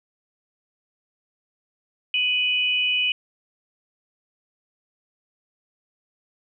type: tone pair together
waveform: sine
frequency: 2500 / 2960 Hz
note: D#7 / F#7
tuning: +8 / 0 cents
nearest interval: minor third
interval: 292 cents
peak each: -22 dBFS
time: 2.14-3.12 s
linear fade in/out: 2 ms
effects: none